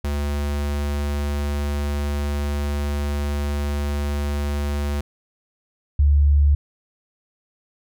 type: tone pair in turn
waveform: square / sine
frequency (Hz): 72.4 / 72.1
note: D2 / D2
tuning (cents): -24 / -31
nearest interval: unison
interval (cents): 7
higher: first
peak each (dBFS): -22 / -12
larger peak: second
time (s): 0.04-5.01 / 5.99-6.55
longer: first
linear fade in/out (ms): 5
effects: none